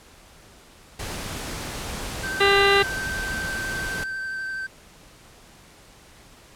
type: noise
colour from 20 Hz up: pink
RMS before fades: -32 dBFS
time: 0.99-4.04 s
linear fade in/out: 5 ms
type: tone with vibrato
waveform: triangle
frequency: 1553 Hz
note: G6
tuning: 17 cents flat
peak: -26 dBFS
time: 2.23-4.67 s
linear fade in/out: 10 ms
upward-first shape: triangle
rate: 12 Hz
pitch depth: 15 cents each way
type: harmonic tone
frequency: 398.1 Hz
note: G4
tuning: 27 cents sharp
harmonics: 1 / 2 / 3 / 4 / 5 / 6 / 7 / 8 / 9 / 10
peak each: -19 / -25 / -24 / -26 / -23 / -35 / -24 / -34 / -32 / -27 dBFS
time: 2.4-2.83 s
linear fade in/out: 10 ms
effects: pink hiss -50 dBFS RMS until 6.55 s + low-pass 11000 Hz 12 dB/octave